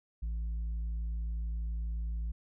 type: tone with tanh clipping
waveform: sine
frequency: 55.8 Hz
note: A1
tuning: 25 cents sharp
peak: -33 dBFS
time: 0.22-2.32 s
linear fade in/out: 10 ms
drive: 3 dB
effects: none